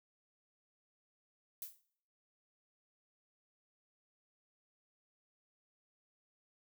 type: noise with exponential decay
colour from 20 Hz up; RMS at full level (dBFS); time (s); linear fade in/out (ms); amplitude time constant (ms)
violet; -40; 1.62-1.81; 2; 40
effects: noise-tail reverb RT60 0.6 s tail -19 dB re dry